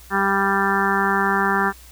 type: harmonic tone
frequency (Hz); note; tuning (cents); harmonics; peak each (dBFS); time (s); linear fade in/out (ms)
196.5; G3; +4; 1 / 2 / 4 / 5 / 6 / 7 / 8 / 9; -25 / -25 / -25 / -25 / -25 / -25 / -25 / -25; 0.1-1.73; 50
effects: added 60 Hz sine -44 dBFS peak until 1.91 s + white hiss -47 dBFS RMS until 1.91 s